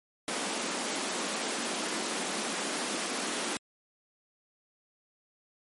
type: high-pass noise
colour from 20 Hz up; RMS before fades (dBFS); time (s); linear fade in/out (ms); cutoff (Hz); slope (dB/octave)
pink; -33; 0.28-3.57; 0; 200; 48
effects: MP3 48 kbps